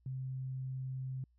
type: tone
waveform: sine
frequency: 130.81 Hz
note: C3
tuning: in tune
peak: -37 dBFS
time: 0.06-1.24 s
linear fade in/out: 2 ms
effects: added 60 Hz sine -67 dBFS peak until 1.38 s